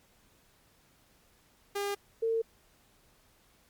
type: tone pair in turn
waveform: sawtooth / sine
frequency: 403.5 / 452.9 Hz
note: G#4 / A#4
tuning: -50 / -50 cents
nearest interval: major second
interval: 200 cents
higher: second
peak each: -27 / -26 dBFS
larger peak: second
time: 1.75-1.95 / 2.22-2.42 s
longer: neither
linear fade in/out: 10 ms
effects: pink hiss -65 dBFS RMS until 3.69 s + MP3 96 kbps